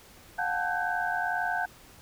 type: tone cluster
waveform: sine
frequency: 719 / 770 / 878 / 1521 / 1603 Hz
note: F#5 / G5 / A5 / F#6 / G6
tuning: -50 / -31 / -4 / +47 / +38 cents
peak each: -31 / -38 / -35 / -31 / -35 dBFS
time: 0.38-1.66 s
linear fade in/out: 10 ms
effects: pink hiss -53 dBFS RMS until 2.01 s